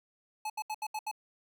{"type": "tone bursts", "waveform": "square", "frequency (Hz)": 859, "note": "A5", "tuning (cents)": -42, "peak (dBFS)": -34, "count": 6, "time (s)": [0.45, 1.114], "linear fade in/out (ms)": 5, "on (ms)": 49, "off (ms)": 74, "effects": []}